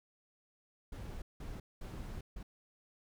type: noise bursts at uneven times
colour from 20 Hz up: brown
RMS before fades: -44 dBFS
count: 4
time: 0.92-1.22 / 1.4-1.6 / 1.81-2.21 / 2.36-2.43 s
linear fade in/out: 5 ms
effects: none